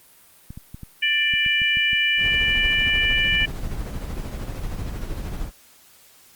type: clicks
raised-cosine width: 5 ms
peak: -23 dBFS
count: 9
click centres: 0.505 / 0.575 / 0.745 / 0.833 / 1.338 / 1.463 / 1.618 / 1.771 / 1.932 s
type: harmonic tone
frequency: 590 Hz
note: D5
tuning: 8 cents sharp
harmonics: 3 / 4 / 5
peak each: -23 / -21 / -22 dBFS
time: 1.02-3.46 s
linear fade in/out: 10 ms
type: noise with tremolo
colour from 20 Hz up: brown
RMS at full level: -27 dBFS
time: 2.17-5.51 s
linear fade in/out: 50 ms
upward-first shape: sine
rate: 13 Hz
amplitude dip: 45%
effects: white hiss -52 dBFS RMS until 6.35 s + Opus 32 kbps